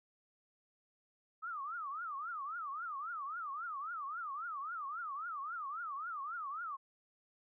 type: tone with vibrato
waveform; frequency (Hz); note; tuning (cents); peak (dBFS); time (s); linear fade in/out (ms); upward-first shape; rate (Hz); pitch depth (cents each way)
sine; 1244.5; D#6; 0; -39; 1.42-6.77; 20; triangle; 3.7; 270
effects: none